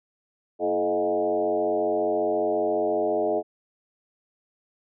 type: tone with frequency modulation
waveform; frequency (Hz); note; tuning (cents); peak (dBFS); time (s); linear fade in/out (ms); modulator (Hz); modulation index
sine; 523; C5; -1; -21; 0.59-3.43; 50; 94.6; 2.1
effects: none